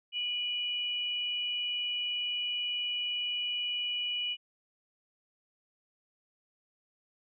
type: tone pair together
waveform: sine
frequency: 2440 / 2941 Hz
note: D#7 / F#7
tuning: -34 / -11 cents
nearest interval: minor third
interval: 323 cents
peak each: -39 / -31 dBFS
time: 0.12-4.37 s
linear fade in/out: 50 ms
effects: none